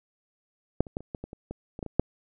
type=clicks; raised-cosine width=2 ms; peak=-8 / -29 / -17 / -30 / -20 / -23 / -27 / -22 / -24 / -20 / -23 / -6 dBFS; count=12; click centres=0.806 / 0.868 / 0.969 / 1.006 / 1.148 / 1.24 / 1.331 / 1.51 / 1.791 / 1.828 / 1.863 / 1.996 s; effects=none